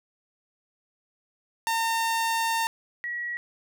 sawtooth / sine tone pair in turn, 910 / 1919.9 Hz, A#5 / B6, -42 / -49 cents, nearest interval octave + minor second, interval 1293 cents, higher second, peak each -20 / -29 dBFS, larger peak first, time 1.67-2.67 / 3.04-3.37 s, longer first, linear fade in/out 0 ms, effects none

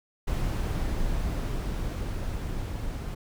brown noise with level ramp, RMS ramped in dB -27 to -33 dBFS, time 0.27-3.15 s, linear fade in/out 10 ms, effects none

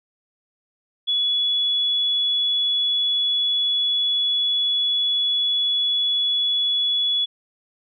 sine tone, 3398 Hz, G#7, 39 cents sharp, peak -18 dBFS, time 1.07-7.26 s, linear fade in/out 20 ms, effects none

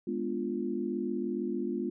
sine chord, G# diminished seventh, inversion none, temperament equal, 207.7 / 246.9 / 293.7 / 349.2 Hz, G#3 / B3 / D4 / F4, 0 / 0 / 0 / 0 cents, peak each -36 / -35 / -39 / -34 dBFS, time 0.07-1.9 s, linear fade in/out 5 ms, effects none

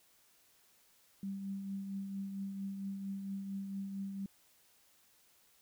sine tone with tremolo, 196 Hz, G3, in tune, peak -36 dBFS, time 1.23-4.26 s, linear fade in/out 2 ms, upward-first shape triangle, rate 4.4 Hz, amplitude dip 45%, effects white hiss -68 dBFS RMS until 5.61 s

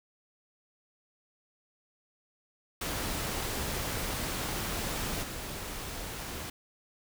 pink noise with level steps, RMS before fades -34 / -39 dBFS, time 2.81-6.5 s, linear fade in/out 5 ms, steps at 5.22 s, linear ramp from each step 20 ms, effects none

